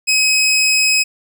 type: tone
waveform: 20% pulse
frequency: 2541 Hz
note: D#7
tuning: 36 cents sharp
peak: -7 dBFS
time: 0.07-1.04 s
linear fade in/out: 20 ms
effects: none